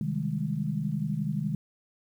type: chord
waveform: sine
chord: Ab major seventh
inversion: first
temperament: equal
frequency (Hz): 130.81 / 155.56 / 196 / 207.7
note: C3 / Eb3 / G3 / Ab3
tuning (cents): 0 / 0 / 0 / 0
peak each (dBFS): -35 / -30 / -35 / -33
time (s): 0.01-1.55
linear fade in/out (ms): 2
effects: 10-bit